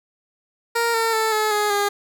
15% pulse tone with pitch steps, 466.2 / 453.7 / 441.6 / 429.7 / 418.2 / 407 Hz, A#4 / A#4 / A4 / A4 / G#4 / G#4, 0 / -47 / +6 / -41 / +12 / -35 cents, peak -12 dBFS, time 0.75-1.89 s, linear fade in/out 10 ms, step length 190 ms, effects none

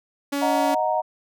sawtooth tone, 282.5 Hz, C#4, 33 cents sharp, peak -19 dBFS, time 0.32-0.75 s, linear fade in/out 10 ms
sine chord, D# minor, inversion none, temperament equal with one note detuned, 622.3 / 734.5 / 932.3 Hz, D#5 / F#5 / A#5, 0 / -13 / 0 cents, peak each -24 dBFS, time 0.41-1.02 s, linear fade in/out 20 ms
effects none

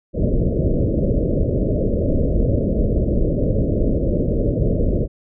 pink low-pass noise, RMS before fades -18 dBFS, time 0.13-5.08 s, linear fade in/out 50 ms, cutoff 610 Hz, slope 96 dB/octave, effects none

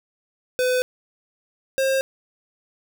square tone pair in turn, 504 / 534 Hz, B4 / C5, +35 / +35 cents, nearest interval minor second, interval 100 cents, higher second, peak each -19 dBFS, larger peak neither, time 0.59-0.82 / 1.78-2.01 s, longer neither, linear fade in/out 0 ms, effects none

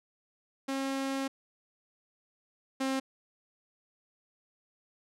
sawtooth tone pair in turn, 270.4 / 266.4 Hz, C#4 / C4, -43 / +31 cents, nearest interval unison, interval 26 cents, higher first, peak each -27 / -25 dBFS, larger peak second, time 0.68-1.28 / 2.8-3 s, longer first, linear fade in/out 10 ms, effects low-pass 10000 Hz 12 dB/octave

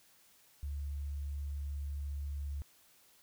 sine tone, 71.4 Hz, D2, 48 cents flat, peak -36 dBFS, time 0.63-2.62 s, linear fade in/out 0 ms, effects white hiss -65 dBFS RMS until 3.22 s

